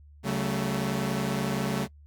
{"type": "chord", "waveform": "sawtooth", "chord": "F# minor", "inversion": "second", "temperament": "equal with one note detuned", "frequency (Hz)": [138.59, 189.54, 220], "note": ["C#3", "F#3", "A3"], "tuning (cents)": [0, 42, 0], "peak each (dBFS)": -27, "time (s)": [0.23, 1.88], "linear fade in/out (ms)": 50, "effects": ["noise-tail reverb RT60 0.1 s tail -24 dB re dry", "added 73 Hz sine -49 dBFS peak until 2.06 s"]}